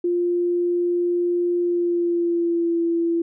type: tone with pitch glide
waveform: sine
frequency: 350 to 336.7 Hz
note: F4 to E4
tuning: +4 to +37 cents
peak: -18 dBFS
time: 0.04-3.22 s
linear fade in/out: 5 ms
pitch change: -67 cents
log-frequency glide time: 1.61-2.81 s
effects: none